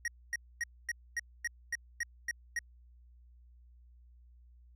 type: tone bursts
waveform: square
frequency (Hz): 1886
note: A#6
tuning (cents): +20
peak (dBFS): -32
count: 10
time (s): 0.05-2.59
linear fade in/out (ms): 2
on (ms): 29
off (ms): 250
effects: added 60 Hz sine -56 dBFS peak until 4.75 s + low-pass 9000 Hz 12 dB/octave